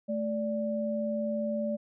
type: tone pair together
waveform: sine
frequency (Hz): 218.8 / 584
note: A3 / D5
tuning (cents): -9 / -10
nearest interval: octave + perfect fourth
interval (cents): 1699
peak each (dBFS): -31 / -31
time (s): 0.08-1.77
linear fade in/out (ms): 20
effects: none